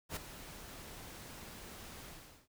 pink noise with ADSR envelope, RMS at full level -38 dBFS, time 0.09-2.48 s, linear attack 73 ms, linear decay 11 ms, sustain -12 dB, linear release 420 ms, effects none

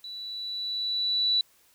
sine tone with level ramp, 3951 Hz, B7, in tune, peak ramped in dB -37 to -20 dBFS, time 0.04-1.41 s, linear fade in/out 2 ms, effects white hiss -62 dBFS RMS until 1.74 s

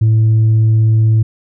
sine tone, 110.5 Hz, A2, 8 cents sharp, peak -5 dBFS, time 0.01-1.23 s, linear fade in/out 10 ms, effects tanh soft clip ceiling -6 dBFS

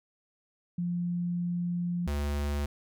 sine / square tone pair in turn, 174.8 / 72.38 Hz, F3 / D2, +2 / -25 cents, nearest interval octave + minor third, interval 1527 cents, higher first, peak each -28 / -29 dBFS, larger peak first, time 0.78-2.07 / 2.07-2.66 s, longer first, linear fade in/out 5 ms, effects none

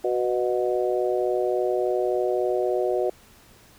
harmonic tone with a mistuned harmonic, 123.47 Hz, B2, in tune, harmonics 3 / 4 / 5 / 6, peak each -24 / -27 / -27 / -31 dBFS, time 0.04-3.1 s, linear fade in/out 5 ms, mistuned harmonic 6, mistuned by -27 cents, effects pink hiss -53 dBFS RMS until 3.78 s

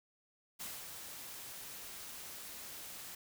white noise with ADSR envelope, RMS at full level -43 dBFS, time 0.59-3.15 s, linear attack 22 ms, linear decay 200 ms, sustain -5 dB, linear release 4 ms, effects none

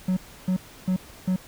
triangle tone bursts, 185 Hz, F#3, in tune, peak -18 dBFS, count 4, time 0.08-1.362 s, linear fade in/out 5 ms, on 88 ms, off 310 ms, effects pink hiss -47 dBFS RMS until 1.47 s

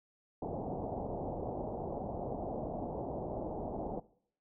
white low-pass noise, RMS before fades -39 dBFS, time 0.42-4 s, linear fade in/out 5 ms, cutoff 800 Hz, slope 48 dB/octave, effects noise-tail reverb RT60 0.6 s tail -20 dB re dry

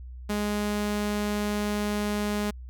sawtooth tone, 207.7 Hz, G#3, in tune, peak -22 dBFS, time 0.29-2.51 s, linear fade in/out 10 ms, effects added 62 Hz sine -38 dBFS peak until 2.69 s

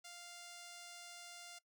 5% pulse tone, 698.5 Hz, F5, in tune, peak -40 dBFS, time 0.04-1.59 s, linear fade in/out 10 ms, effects noise-tail reverb RT60 0.1 s tail -19 dB re dry

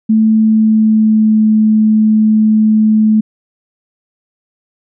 sine tone with pitch glide, 219.4 to 216.4 Hz, A3 to A3, -5 to -29 cents, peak -6 dBFS, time 0.09-3.21 s, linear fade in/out 10 ms, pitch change -24 cents, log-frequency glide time 0.29-1.46 s, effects none

